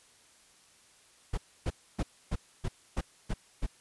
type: noise bursts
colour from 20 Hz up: brown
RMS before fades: -30 dBFS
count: 8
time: 1.33-3.666 s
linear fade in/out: 10 ms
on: 47 ms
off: 280 ms
effects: white hiss -61 dBFS RMS until 3.8 s + resampled to 24000 Hz

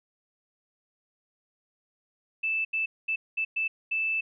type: tone bursts at uneven times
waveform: sine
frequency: 2637 Hz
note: E7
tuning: in tune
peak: -25 dBFS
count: 6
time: 2.43-2.65 / 2.73-2.86 / 3.08-3.16 / 3.37-3.45 / 3.56-3.68 / 3.91-4.21 s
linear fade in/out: 10 ms
effects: none

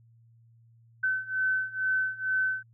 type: beating tone pair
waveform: sine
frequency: 1523 / 1525.2 Hz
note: F#6 / G6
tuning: +50 / -48 cents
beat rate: 2.2 Hz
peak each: -30 / -28 dBFS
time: 1.03-2.63 s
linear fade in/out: 10 ms
effects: added 115 Hz sine -56 dBFS peak until 2.73 s

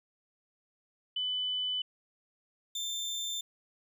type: tone pair in turn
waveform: sine / 30% pulse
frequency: 3000 / 3568 Hz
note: F#7 / A7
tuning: +23 / +23 cents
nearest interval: minor third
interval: 300 cents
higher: second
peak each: -30 / -31 dBFS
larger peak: first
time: 1.16-1.82 / 2.75-3.41 s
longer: neither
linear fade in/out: 5 ms
effects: none

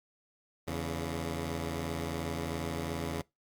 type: tone pair together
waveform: 10% pulse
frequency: 82.77 / 140.6 Hz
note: E2 / C#3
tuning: +8 / +25 cents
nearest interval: major sixth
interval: 917 cents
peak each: -27 / -30 dBFS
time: 0.67-3.22 s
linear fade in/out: 10 ms
effects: noise-tail reverb RT60 0.2 s tail -23 dB re dry + Opus 48 kbps

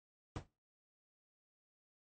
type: noise with exponential decay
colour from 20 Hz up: brown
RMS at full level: -35 dBFS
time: 0.36-0.47 s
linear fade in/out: 1 ms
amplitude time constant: 23 ms
effects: noise-tail reverb RT60 0.3 s tail -21 dB re dry + MP3 32 kbps

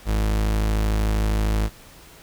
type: tone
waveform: 40% pulse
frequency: 53 Hz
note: G#1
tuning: 36 cents sharp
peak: -18 dBFS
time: 0.05-1.7 s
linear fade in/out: 50 ms
effects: pink hiss -47 dBFS RMS until 2.22 s

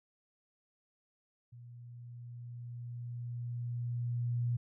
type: tone with level ramp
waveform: sine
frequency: 120.2 Hz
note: B2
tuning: 46 cents flat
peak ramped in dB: -49 to -29 dBFS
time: 1.52-4.57 s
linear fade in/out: 10 ms
effects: none

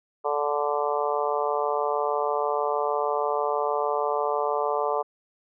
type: harmonic tone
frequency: 146.3 Hz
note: D3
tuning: 6 cents flat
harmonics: 3 / 4 / 5 / 6 / 7 / 8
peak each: -28 / -29 / -30 / -31 / -31 / -32 dBFS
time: 0.24-5.03 s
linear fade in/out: 20 ms
effects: none

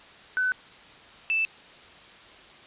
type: tone pair in turn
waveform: sine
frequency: 1507 / 2642 Hz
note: F#6 / E7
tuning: +31 / +3 cents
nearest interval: minor seventh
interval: 972 cents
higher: second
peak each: -22 dBFS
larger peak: neither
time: 0.37-0.52 / 1.3-1.45 s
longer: neither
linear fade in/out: 0 ms
effects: white hiss -49 dBFS RMS until 2.66 s + resampled to 8000 Hz

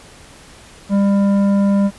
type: tone with tanh clipping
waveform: sine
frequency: 199.4 Hz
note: G3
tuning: 30 cents sharp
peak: -13 dBFS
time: 0.89-1.91 s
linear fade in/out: 50 ms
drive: 11 dB
effects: pink hiss -42 dBFS RMS until 1.98 s + resampled to 24000 Hz

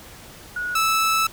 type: tone pair in turn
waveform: sine / sawtooth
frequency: 1456 / 1311.8 Hz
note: F#6 / E6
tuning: -28 / -9 cents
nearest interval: major second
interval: 181 cents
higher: first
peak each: -24 / -14 dBFS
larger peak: second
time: 0.56-0.75 / 0.75-1.27 s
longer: second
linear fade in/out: 5 ms
effects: pink hiss -43 dBFS RMS until 1.32 s

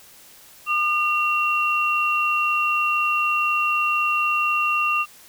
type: tone pair together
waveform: sine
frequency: 1209 / 2742 Hz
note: D6 / F7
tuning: +50 / -32 cents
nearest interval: octave + major second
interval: 1418 cents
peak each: -21 dBFS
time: 0.66-5.06 s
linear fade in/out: 50 ms
effects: white hiss -48 dBFS RMS until 5.28 s

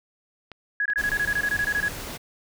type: clicks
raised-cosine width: 0.3 ms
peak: -24 dBFS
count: 6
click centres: 0.517 / 0.901 / 0.999 / 1.117 / 1.277 / 1.381 s
type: tone bursts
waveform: sine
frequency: 1670 Hz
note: G#6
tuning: 9 cents sharp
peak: -21 dBFS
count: 14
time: 0.8-1.883 s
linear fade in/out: 2 ms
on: 56 ms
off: 23 ms
type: noise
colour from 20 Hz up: pink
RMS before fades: -35 dBFS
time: 0.97-2.18 s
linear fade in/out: 20 ms
effects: none

